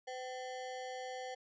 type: ring-modulated tone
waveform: square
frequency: 638 Hz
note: D#5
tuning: 43 cents sharp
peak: -39 dBFS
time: 0.07-1.35 s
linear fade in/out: 10 ms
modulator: 129 Hz
effects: resampled to 16000 Hz + 13-bit